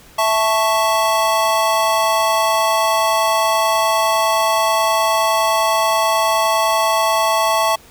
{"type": "chord", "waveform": "square", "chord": "A major", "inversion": "second", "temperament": "equal", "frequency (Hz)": [659.3, 880, 1108.7], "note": ["E5", "A5", "C#6"], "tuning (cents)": [0, 0, 0], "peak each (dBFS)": -19, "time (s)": [0.18, 7.76], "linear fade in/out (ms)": 10, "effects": ["pink hiss -45 dBFS RMS until 7.9 s"]}